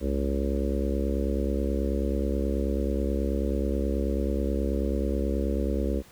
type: harmonic tone with a mistuned harmonic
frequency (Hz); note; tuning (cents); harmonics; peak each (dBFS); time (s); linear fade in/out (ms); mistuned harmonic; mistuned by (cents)
69.3; C#2; 0; 1 / 3 / 4 / 5 / 6 / 7 / 8; -27 / -32 / -33 / -34 / -35 / -35 / -36; 0-6.03; 50; 1; -110
effects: pink hiss -53 dBFS RMS until 6.11 s